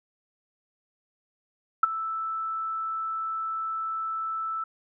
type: tone with ADSR envelope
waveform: sine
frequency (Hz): 1318.5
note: E6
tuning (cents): 0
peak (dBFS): -12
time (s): 1.83-4.64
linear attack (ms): 5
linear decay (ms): 17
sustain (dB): -16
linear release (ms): 5
effects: none